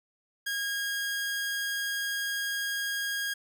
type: tone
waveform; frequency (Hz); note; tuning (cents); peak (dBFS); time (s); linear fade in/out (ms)
sawtooth; 1632; G#6; -31; -26; 0.46-3.34; 10
effects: none